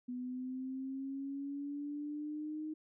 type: linear sweep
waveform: sine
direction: up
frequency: 246.9 to 311.1 Hz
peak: -38 dBFS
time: 0.08-2.74 s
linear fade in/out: 10 ms
effects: none